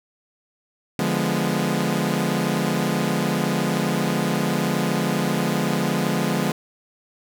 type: chord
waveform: sawtooth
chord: D diminished seventh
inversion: none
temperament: equal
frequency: 146.83 / 174.61 / 207.7 / 246.9 Hz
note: D3 / F3 / Ab3 / Cb4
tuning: 0 / 0 / 0 / 0 cents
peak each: -23 / -21 / -21 / -23 dBFS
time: 0.99-6.52 s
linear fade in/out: 2 ms
effects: none